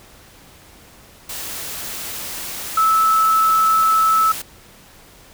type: tone in noise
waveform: sine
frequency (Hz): 1307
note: E6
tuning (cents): -15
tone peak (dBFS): -12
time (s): 2.77-4.32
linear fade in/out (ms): 5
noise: white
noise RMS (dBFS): -29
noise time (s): 1.29-4.42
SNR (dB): +14
effects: pink hiss -46 dBFS RMS until 5.33 s